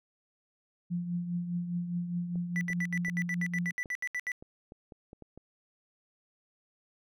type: tone with tremolo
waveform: sine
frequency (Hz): 174.61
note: F3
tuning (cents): 0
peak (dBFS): -28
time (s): 0.9-3.72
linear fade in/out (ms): 20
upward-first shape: triangle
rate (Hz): 4.9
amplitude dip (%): 60
type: clicks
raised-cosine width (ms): 2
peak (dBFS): -34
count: 10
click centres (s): 2.357 / 2.702 / 3.084 / 3.858 / 4.425 / 4.721 / 4.922 / 5.131 / 5.223 / 5.376
type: tone bursts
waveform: triangle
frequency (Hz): 1975.5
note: B6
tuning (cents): 0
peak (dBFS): -29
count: 15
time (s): 2.56-4.318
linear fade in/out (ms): 0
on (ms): 50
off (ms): 72
effects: none